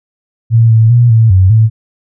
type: tone with pitch steps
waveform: sine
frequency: 114.7 / 112 / 120.2 / 112.8 / 93.6 / 110.9 Hz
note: A#2 / A2 / B2 / A2 / F#2 / A2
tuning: -28 / +31 / -46 / +44 / +20 / +14 cents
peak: -3 dBFS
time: 0.5-1.7 s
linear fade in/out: 50 ms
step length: 200 ms
effects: none